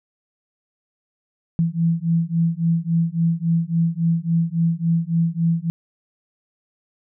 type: beating tone pair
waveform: sine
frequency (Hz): 164.81 / 168.41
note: E3 / E3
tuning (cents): 0 / +37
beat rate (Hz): 3.6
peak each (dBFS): -20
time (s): 1.59-5.7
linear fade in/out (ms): 0
effects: none